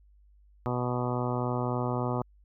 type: harmonic tone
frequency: 123.47 Hz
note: B2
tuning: in tune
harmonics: 1 / 2 / 3 / 4 / 5 / 6 / 7 / 8 / 9 / 10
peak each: -31 / -34 / -36 / -37 / -38 / -39 / -39 / -40 / -41 / -41 dBFS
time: 0.66-2.22 s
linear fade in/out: 0 ms
effects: added 50 Hz sine -56 dBFS peak until 2.44 s